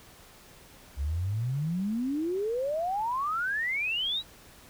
sine exponential sweep, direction up, 65.41 to 3975 Hz, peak -27 dBFS, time 0.96-4.23 s, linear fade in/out 50 ms, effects pink hiss -53 dBFS RMS until 4.69 s

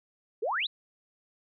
sine exponential sweep, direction up, 387.5 to 4186 Hz, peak -27 dBFS, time 0.42-0.67 s, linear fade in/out 10 ms, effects none

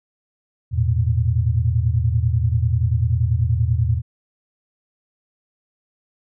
sine chord, E suspended fourth, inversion none, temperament equal with one note detuned, 82.41 / 110 / 120.3 Hz, E2 / A2 / B2, 0 / 0 / -45 cents, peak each -20 dBFS, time 0.71-4.02 s, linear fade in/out 50 ms, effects none

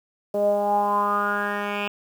10% pulse tone with low-pass filter sweep, 204.5 Hz, G#3, 26 cents flat, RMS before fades -23 dBFS, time 0.34-1.88 s, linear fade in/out 5 ms, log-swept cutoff 540 to 2600 Hz, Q 7.4, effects 8-bit

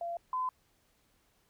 sine tone pair in turn, 685 / 1018.7 Hz, F5 / C6, -34 / -47 cents, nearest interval perfect fifth, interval 687 cents, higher second, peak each -34 / -30 dBFS, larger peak second, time 0.01-0.17 / 0.33-0.49 s, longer neither, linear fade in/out 2 ms, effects pink hiss -71 dBFS RMS until 1.49 s

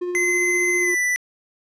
triangle tone with tremolo, 356.2 Hz, F4, 34 cents sharp, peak -20 dBFS, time 0.01-0.95 s, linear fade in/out 10 ms, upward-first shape sine, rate 15 Hz, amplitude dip 30%
square tone with pitch glide, 2054 to 1980.6 Hz, C7 to B6, -33 to +4 cents, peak -19 dBFS, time 0.15-1.16 s, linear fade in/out 0 ms, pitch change -63 cents, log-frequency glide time 0.8-0.94 s
effects low-pass 11000 Hz 12 dB/octave

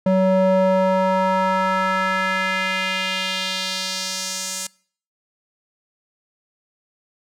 square tone with band-pass filter sweep, 188.2 Hz, F#3, 30 cents sharp, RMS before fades -20 dBFS, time 0.06-4.67 s, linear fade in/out 5 ms, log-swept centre 420 to 7600 Hz, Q 1.8, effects noise-tail reverb RT60 0.5 s tail -24 dB re dry

